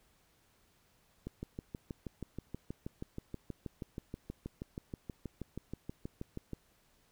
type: click train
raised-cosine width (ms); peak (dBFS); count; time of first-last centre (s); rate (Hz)
3; -27; 34; 1.27-6.533; 6.27
effects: pink hiss -70 dBFS RMS until 7.11 s